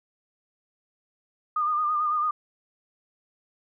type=tone with vibrato; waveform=sine; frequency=1217 Hz; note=D#6; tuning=39 cents flat; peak=-22 dBFS; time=1.56-2.31 s; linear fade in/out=5 ms; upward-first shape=sine; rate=9 Hz; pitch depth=44 cents each way; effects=none